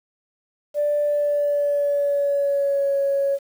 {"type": "tone with pitch glide", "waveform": "sine", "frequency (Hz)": [587.3, 555.6], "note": ["D5", "C#5"], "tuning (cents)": [0, 4], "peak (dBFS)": -17, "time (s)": [0.74, 3.39], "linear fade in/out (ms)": 50, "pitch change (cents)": -96, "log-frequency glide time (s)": [1.04, 2.97], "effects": ["tanh soft clip ceiling -13 dBFS", "8-bit"]}